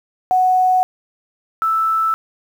sine tone pair in turn, 740 / 1318.5 Hz, F#5 / E6, 0 / 0 cents, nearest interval minor seventh, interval 1000 cents, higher second, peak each -11 / -14 dBFS, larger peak first, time 0.31-0.83 / 1.62-2.14 s, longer neither, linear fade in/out 0 ms, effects 7-bit

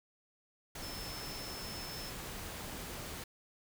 sine tone in noise, 5274 Hz, E8, in tune, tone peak -46 dBFS, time 0.82-2.1 s, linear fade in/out 5 ms, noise pink, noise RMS -44 dBFS, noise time 0.75-3.24 s, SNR -5 dB, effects none

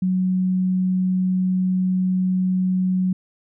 sine tone, 185 Hz, F#3, in tune, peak -17 dBFS, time 0.02-3.13 s, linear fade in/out 5 ms, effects none

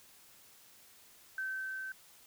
sine tone with level ramp, 1543 Hz, G6, 28 cents flat, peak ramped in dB -34 to -39 dBFS, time 1.38-1.92 s, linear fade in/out 2 ms, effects white hiss -60 dBFS RMS until 2.26 s

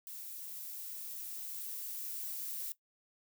violet noise with level ramp, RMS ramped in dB -46 to -40 dBFS, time 0.07-2.72 s, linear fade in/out 0 ms, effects noise-tail reverb RT60 0.1 s tail -17 dB re dry

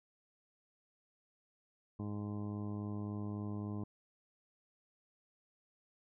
harmonic tone, 103.6 Hz, G#2, 4 cents flat, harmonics 1 / 2 / 3 / 4 / 5 / 6 / 7 / 8 / 9 / 10, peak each -41 / -42 / -46 / -52 / -61 / -58 / -60 / -61 / -64 / -57 dBFS, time 1.99-3.84 s, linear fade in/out 5 ms, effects none

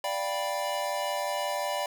square chord, G dominant seventh, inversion second, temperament equal with one note detuned, 587.3 / 698.5 / 784 / 979.8 Hz, D5 / F5 / G5 / B5, 0 / 0 / 0 / -14 cents, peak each -33 / -37 / -36 / -35 dBFS, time 0.04-1.86 s, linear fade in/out 2 ms, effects none

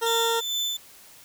20% pulse tone, 460 Hz, A#4, 23 cents flat, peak -18 dBFS, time 0.01-0.41 s, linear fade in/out 20 ms
35% pulse tone with tremolo, 3520 Hz, A7, in tune, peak -22 dBFS, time 0.06-0.77 s, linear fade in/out 5 ms, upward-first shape sine, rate 2.3 Hz, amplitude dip 50%
effects white hiss -50 dBFS RMS until 1.24 s

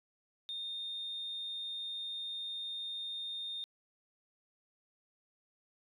sine tone, 3653 Hz, A#7, 36 cents flat, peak -37 dBFS, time 0.49-3.64 s, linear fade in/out 0 ms, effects tanh soft clip ceiling -33 dBFS

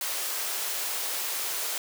white high-pass noise, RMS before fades -31 dBFS, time 0.01-1.78 s, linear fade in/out 2 ms, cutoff 380 Hz, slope 24 dB/octave, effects none

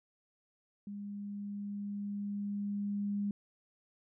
sine tone with level ramp, 203.1 Hz, G#3, 38 cents flat, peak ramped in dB -40 to -31 dBFS, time 0.87-3.31 s, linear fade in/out 2 ms, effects none

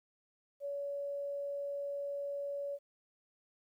sine tone, 566 Hz, C#5, 36 cents sharp, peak -36 dBFS, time 0.6-2.79 s, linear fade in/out 50 ms, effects 12-bit

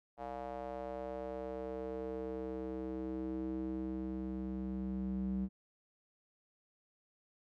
square tone with band-pass filter sweep, 64.3 Hz, C2, 30 cents flat, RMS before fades -40 dBFS, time 0.17-5.49 s, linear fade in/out 50 ms, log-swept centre 720 to 200 Hz, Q 3.4, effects none

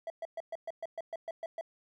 triangle tone bursts, 659.3 Hz, E5, in tune, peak -33 dBFS, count 11, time 0.07-1.611 s, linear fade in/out 2 ms, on 31 ms, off 120 ms, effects none

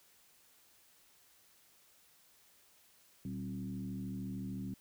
sine tone with frequency modulation, 190.4 Hz, F#3, 50 cents sharp, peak -38 dBFS, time 3.25-4.74 s, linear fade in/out 2 ms, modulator 73.5 Hz, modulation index 1.1, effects white hiss -66 dBFS RMS until 4.8 s

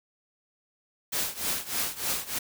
white noise with tremolo, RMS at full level -27 dBFS, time 1.12-2.39 s, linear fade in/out 10 ms, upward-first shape triangle, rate 3.3 Hz, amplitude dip 90%, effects none

